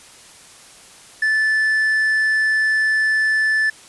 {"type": "tone", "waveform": "triangle", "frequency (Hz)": 1750, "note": "A6", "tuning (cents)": -10, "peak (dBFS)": -13, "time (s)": [1.22, 3.7], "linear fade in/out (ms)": 5, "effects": ["white hiss -44 dBFS RMS until 3.88 s", "resampled to 24000 Hz"]}